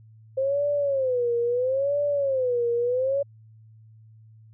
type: tone with vibrato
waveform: sine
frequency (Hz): 523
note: C5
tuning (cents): -1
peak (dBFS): -21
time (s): 0.37-3.23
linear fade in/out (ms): 10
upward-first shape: sine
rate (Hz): 0.75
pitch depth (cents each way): 180
effects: added 110 Hz sine -48 dBFS peak until 4.53 s